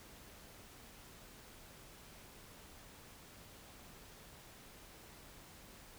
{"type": "silence", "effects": ["pink hiss -57 dBFS RMS until 5.98 s"]}